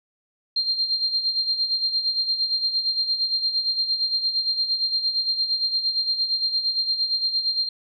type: tone with tremolo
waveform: sine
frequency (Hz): 4186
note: C8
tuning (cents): 0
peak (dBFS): -18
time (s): 0.56-7.69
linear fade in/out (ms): 5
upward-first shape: sine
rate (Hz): 8.7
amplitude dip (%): 65
effects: none